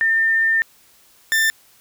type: tone pair in turn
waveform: sine / 40% pulse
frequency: 1804 / 1784.3 Hz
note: A6 / A6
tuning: +43 / +24 cents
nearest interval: unison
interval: 19 cents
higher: first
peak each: -14 dBFS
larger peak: neither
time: 0.01-0.62 / 1.32-1.5 s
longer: first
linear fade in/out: 0 ms
effects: white hiss -53 dBFS RMS until 1.8 s